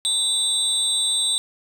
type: tone cluster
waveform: sine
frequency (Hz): 3593 / 3901 / 8360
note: A7 / B7 / C9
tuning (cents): +36 / -22 / -2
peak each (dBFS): -22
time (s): 0.05-1.38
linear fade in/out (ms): 0
effects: tanh soft clip ceiling -13 dBFS + 8-bit